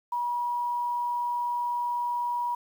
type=tone; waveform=sine; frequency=964 Hz; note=B5; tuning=42 cents flat; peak=-26 dBFS; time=0.12-2.55 s; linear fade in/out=5 ms; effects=9-bit